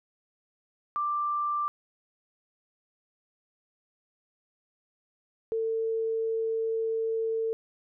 sine tone pair in turn, 1180 / 448.8 Hz, D6 / A4, +8 / +34 cents, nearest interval octave + perfect fourth, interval 1674 cents, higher first, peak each -26 dBFS, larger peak neither, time 0.96-1.68 / 5.52-7.53 s, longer second, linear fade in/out 0 ms, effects none

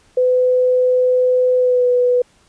sine tone with pitch glide, 504 to 493.9 Hz, B4 to B4, +35 to 0 cents, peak -11 dBFS, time 0.17-2.22 s, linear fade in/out 5 ms, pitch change -35 cents, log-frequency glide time 1.57-1.87 s, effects pink hiss -54 dBFS RMS until 2.48 s + resampled to 22050 Hz

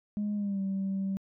sine tone with pitch glide, 207.7 to 193.79 Hz, G#3 to G3, 0 to -20 cents, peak -27 dBFS, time 0.17-1.17 s, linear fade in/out 0 ms, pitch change -120 cents, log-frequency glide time 0.35-0.61 s, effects tanh soft clip ceiling -26 dBFS

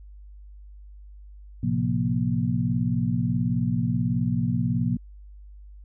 sine tone cluster, 112.9 / 131.4 / 176.3 / 236.3 Hz, A2 / C3 / F3 / A#3, +45 / +8 / +17 / +24 cents, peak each -27 dBFS, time 1.63-4.97 s, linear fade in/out 5 ms, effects added 50 Hz sine -42 dBFS peak until 5.84 s

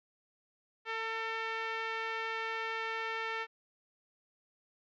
5% pulse tone with low-pass filter, 448.9 Hz, A4, 35 cents sharp, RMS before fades -37 dBFS, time 0.85-3.47 s, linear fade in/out 50 ms, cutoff 2000 Hz, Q 1.3, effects none

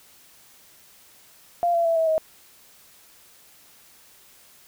sine tone with pitch steps, 694 / 678.5 / 663.4 / 648.6 / 634.2 Hz, F5 / E5 / E5 / E5 / D#5, -11 / +50 / +11 / -28 / +33 cents, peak -18 dBFS, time 1.63-2.18 s, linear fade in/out 0 ms, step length 110 ms, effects white hiss -53 dBFS RMS until 4.67 s

